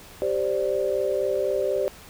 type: chord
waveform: sine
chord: G suspended fourth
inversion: none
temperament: equal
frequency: 392 / 523.3 / 587.3 Hz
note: G4 / C5 / D5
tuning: 0 / 0 / 0 cents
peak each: -26 dBFS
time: 0.22-1.88 s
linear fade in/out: 0 ms
effects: pink hiss -46 dBFS RMS until 2.09 s